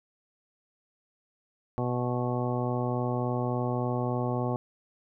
harmonic tone with a mistuned harmonic, 123.47 Hz, B2, in tune, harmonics 1 / 2 / 3 / 4 / 5 / 6 / 7 / 9, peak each -30 / -33 / -35 / -36 / -37 / -38 / -38 / -40 dBFS, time 1.78-4.56 s, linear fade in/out 0 ms, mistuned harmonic 9, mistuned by -20 cents, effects none

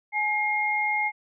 sine tone pair together, 842 / 2134 Hz, G#5 / C7, +24 / +34 cents, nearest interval octave + major third, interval 1610 cents, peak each -27 / -24 dBFS, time 0.12-1.12 s, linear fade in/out 50 ms, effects none

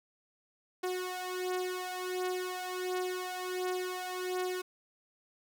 sawtooth beating tone pair, 365.4 / 366.8 Hz, F#4 / F#4, -22 / -15 cents, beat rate 1.4 Hz, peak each -32 / -34 dBFS, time 0.83-4.62 s, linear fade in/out 10 ms, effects none

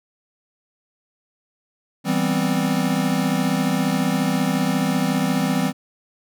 square chord, C major seventh, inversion first, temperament equal, 164.81 / 196 / 246.9 / 261.6 Hz, E3 / G3 / B3 / C4, 0 / 0 / 0 / 0 cents, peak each -25 / -24 / -27 / -24 dBFS, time 2.04-5.73 s, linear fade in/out 50 ms, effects none

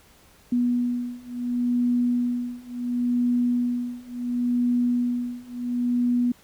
sine beating tone pair, 243.3 / 244.01 Hz, B3 / B3, -26 / -21 cents, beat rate 0.71 Hz, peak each -25 / -24 dBFS, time 0.52-6.32 s, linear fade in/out 5 ms, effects pink hiss -55 dBFS RMS until 6.43 s

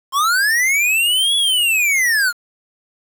square linear two-way sweep, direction up then down, 1042 to 3407 to 1375 Hz, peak -14 dBFS, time 0.12-2.33 s, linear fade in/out 50 ms, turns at 1.36 s, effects 7-bit

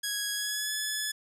10% pulse tone with pitch glide, 1661.2 to 1715.8 Hz, G#6 to A6, 0 to -44 cents, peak -21 dBFS, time 0.03-1.12 s, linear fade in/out 10 ms, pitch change +56 cents, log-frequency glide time 0.33-0.73 s, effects none

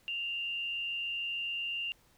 sine tone with frequency modulation, 2787 Hz, F7, 4 cents flat, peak -33 dBFS, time 0.08-1.92 s, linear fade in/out 0 ms, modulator 143 Hz, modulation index 0.35, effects pink hiss -66 dBFS RMS until 2.17 s

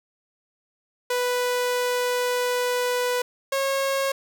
sawtooth tone pair in turn, 493.9 / 544.7 Hz, B4 / C#5, 0 / -30 cents, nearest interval major second, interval 170 cents, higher second, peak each -18 dBFS, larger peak neither, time 1.1-3.22 / 3.52-4.12 s, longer first, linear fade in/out 5 ms, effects none

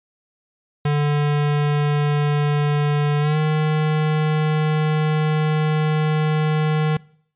square tone with pitch glide, 146.83 to 154.22 Hz, D3 to D#3, 0 to -15 cents, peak -17 dBFS, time 0.85-6.97 s, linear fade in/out 5 ms, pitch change +85 cents, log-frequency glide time 3.2-3.37 s, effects noise-tail reverb RT60 0.6 s tail -23 dB re dry + resampled to 8000 Hz

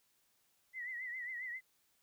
sine tone with vibrato, 1980 Hz, B6, 4 cents sharp, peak -40 dBFS, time 0.73-1.61 s, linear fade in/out 50 ms, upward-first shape triangle, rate 7.4 Hz, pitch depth 100 cents each way, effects white hiss -75 dBFS RMS until 2.02 s

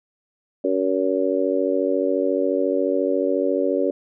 harmonic tone, 94.2 Hz, F#2, 32 cents sharp, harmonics 3 / 4 / 5 / 6, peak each -24 / -24 / -24 / -23 dBFS, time 0.64-3.91 s, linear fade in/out 5 ms, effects none

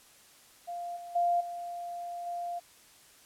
sine tone with level steps, 697 Hz, F5, 4 cents flat, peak -35 / -41 / -24 / -36 / -33 dBFS, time 0.67-2.6 s, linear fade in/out 20 ms, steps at 0.96 / 1.15 / 1.4 / 2.26 s, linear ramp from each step 10 ms, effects white hiss -58 dBFS RMS until 3.25 s + low-pass 12000 Hz 12 dB/octave

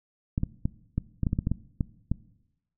clicks, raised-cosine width 5 ms, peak -13 dBFS, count 12, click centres 0.379 / 0.434 / 0.655 / 0.98 / 1.233 / 1.268 / 1.331 / 1.389 / 1.471 / 1.516 / 1.808 / 2.116 s, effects noise-tail reverb RT60 0.9 s tail -20 dB re dry

